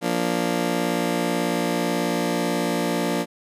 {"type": "chord", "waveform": "20% pulse", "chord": "Bb major", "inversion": "second", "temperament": "just", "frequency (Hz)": [174.81, 233.1, 291.4], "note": ["F3", "Bb3", "D4"], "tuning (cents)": [2, 0, -13], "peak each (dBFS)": -21, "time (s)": [0.01, 3.26], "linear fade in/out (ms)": 50, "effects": ["resampled to 32000 Hz"]}